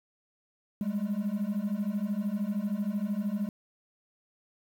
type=beating tone pair; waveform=triangle; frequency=197.8 / 210.8 Hz; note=G3 / G#3; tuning=+16 / +26 cents; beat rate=13 Hz; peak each=-29 / -28 dBFS; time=0.81-3.49 s; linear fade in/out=2 ms; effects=tanh soft clip ceiling -22 dBFS + 9-bit